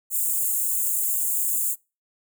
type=high-pass noise; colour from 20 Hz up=white; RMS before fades=-24 dBFS; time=0.1-1.76 s; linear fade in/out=50 ms; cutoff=6900 Hz; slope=96 dB/octave; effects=noise-tail reverb RT60 0.3 s tail -26 dB re dry